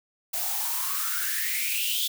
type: noise with high-pass filter sweep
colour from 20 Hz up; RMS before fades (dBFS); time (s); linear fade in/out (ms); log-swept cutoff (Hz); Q
blue; -28; 0.33-2.08; 10; 640 to 3500; 8.6
effects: none